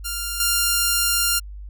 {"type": "tone with level steps", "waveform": "5% pulse", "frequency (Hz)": 1396.9, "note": "F6", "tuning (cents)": 0, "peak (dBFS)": [-14, -6], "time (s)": [0.04, 1.4], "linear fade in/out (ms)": 20, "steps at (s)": 0.4, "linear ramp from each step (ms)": 2, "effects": ["added 50 Hz sine -33 dBFS peak until 1.69 s"]}